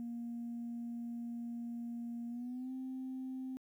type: tone with pitch glide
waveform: sine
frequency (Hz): 235.7 to 260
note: A#3 to C4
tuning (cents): +19 to -11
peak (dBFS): -38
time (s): 0-3.57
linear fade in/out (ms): 0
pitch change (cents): +170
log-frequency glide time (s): 2.28-2.72
effects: tanh soft clip ceiling -36 dBFS + 12-bit